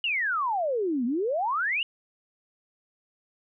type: exponential two-way sweep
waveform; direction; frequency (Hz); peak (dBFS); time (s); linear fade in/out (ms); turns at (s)
sine; down then up; 2951 to 228.3 to 2951; -24; 0.04-1.83; 2; 1.05
effects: none